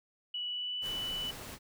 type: tone with pitch glide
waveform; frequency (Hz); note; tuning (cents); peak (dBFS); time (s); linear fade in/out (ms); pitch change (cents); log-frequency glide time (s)
sine; 2945 to 2977; F#7 to F#7; -9 to +10; -34; 0.34-1.31; 5; +19; 0.45-0.79
type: noise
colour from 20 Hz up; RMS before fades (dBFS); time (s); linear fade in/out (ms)
pink; -45; 0.81-1.59; 50
effects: none